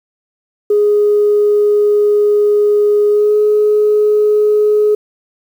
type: tone with pitch glide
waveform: sine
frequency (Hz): 415.3 to 421.6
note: G#4 to G#4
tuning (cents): 0 to +26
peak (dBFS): -7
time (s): 0.7-4.95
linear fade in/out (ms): 5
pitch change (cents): +26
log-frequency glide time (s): 3.09-3.36
effects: tanh soft clip ceiling -3 dBFS + 7-bit